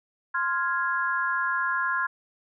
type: chord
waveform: sine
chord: F minor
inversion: second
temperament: equal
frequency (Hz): 1046.5 / 1396.9 / 1661.2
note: C6 / F6 / Ab6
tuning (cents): 0 / 0 / 0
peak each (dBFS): -28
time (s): 0.34-2.07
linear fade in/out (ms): 10
effects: none